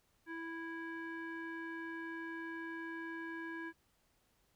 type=tone with low-pass filter; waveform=square; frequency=329.6 Hz; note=E4; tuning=in tune; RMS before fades=-44 dBFS; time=0.26-3.73 s; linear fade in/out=50 ms; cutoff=1800 Hz; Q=5.9; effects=pink hiss -75 dBFS RMS until 4.55 s